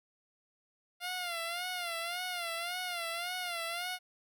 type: tone with vibrato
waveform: 10% pulse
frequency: 698.5 Hz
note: F5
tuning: in tune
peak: -27 dBFS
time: 1-3.99 s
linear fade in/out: 50 ms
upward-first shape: sine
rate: 1.8 Hz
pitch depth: 83 cents each way
effects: none

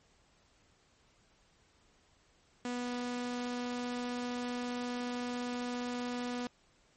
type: tone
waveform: sawtooth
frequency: 245 Hz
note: B3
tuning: 14 cents flat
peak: -31 dBFS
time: 2.65-6.47 s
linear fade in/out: 2 ms
effects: pink hiss -68 dBFS RMS until 6.96 s + MP3 32 kbps

